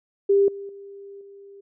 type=tone with level steps; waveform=sine; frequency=398.2 Hz; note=G4; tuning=27 cents sharp; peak=-14 / -32 / -38 / -42 dBFS; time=0.29-1.61 s; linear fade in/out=10 ms; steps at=0.48 / 0.69 / 1.21 s; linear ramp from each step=2 ms; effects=none